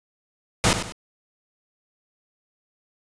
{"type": "noise with echo", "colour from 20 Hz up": "pink", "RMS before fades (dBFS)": -18, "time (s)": [0.64, 0.73], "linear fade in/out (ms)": 0, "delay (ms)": 96, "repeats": 2, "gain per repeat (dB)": -9, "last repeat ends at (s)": 0.922, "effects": ["resampled to 22050 Hz"]}